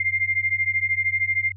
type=beating tone pair; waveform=sine; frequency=2099 / 2112 Hz; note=C7 / C7; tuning=+5 / +16 cents; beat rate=13 Hz; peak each=-23 dBFS; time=0-1.52 s; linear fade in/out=5 ms; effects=added 95 Hz sine -38 dBFS peak until 1.56 s